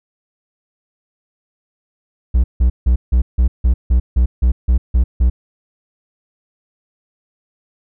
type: tone bursts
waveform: triangle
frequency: 61.3 Hz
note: B1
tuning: 12 cents flat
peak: -7 dBFS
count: 12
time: 2.34-5.3 s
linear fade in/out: 10 ms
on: 100 ms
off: 160 ms
effects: none